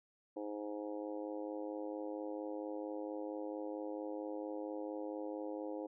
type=harmonic tone; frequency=104.4 Hz; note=G#2; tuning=10 cents sharp; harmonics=3 / 4 / 5 / 6 / 7 / 8 / 9; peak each=-43 / -48 / -44 / -57 / -54 / -53 / -60 dBFS; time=0.36-5.87 s; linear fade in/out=10 ms; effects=none